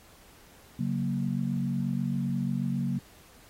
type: chord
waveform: sine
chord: F# major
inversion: second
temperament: equal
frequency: 138.59 / 185 / 233.1 Hz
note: C#3 / F#3 / A#3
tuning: 0 / 0 / 0 cents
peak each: -31 dBFS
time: 0.79-2.99 s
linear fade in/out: 5 ms
effects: pink hiss -56 dBFS RMS until 3.49 s + AAC 48 kbps